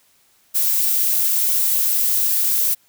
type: noise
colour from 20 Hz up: violet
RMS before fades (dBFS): -18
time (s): 0.54-2.75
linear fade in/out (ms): 20
effects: white hiss -58 dBFS RMS until 2.88 s